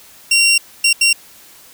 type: tone bursts at uneven times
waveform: 20% pulse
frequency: 2751 Hz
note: F7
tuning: 27 cents flat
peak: -5 dBFS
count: 3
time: 0.31-0.58 / 0.84-0.93 / 1.01-1.13 s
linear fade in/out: 5 ms
effects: white hiss -43 dBFS RMS until 1.73 s